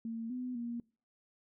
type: tone with pitch steps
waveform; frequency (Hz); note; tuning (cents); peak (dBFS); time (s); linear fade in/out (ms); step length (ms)
sine; 227.7 / 251 / 236.5; A#3 / B3 / A#3; -40 / +28 / +25; -36; 0.05-0.8; 2; 250
effects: noise-tail reverb RT60 0.4 s tail -24 dB re dry